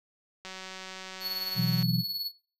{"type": "click train", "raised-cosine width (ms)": 0.2, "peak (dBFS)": -24, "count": 260, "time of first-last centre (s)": [0.45, 1.828], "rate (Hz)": 188}
{"type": "tone with tremolo", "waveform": "square", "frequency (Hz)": 4400, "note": "C#8", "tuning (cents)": -14, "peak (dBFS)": -29, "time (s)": [1.2, 2.32], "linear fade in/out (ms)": 50, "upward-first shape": "triangle", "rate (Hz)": 19, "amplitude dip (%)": 60}
{"type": "chord", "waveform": "sine", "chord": "B suspended fourth", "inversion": "none", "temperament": "equal", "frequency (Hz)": [123.47, 164.81, 185], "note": ["B2", "E3", "F#3"], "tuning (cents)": [0, 0, 0], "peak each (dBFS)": -29, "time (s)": [1.55, 2.04], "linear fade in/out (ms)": 50}
{"effects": ["noise-tail reverb RT60 0.4 s tail -20 dB re dry"]}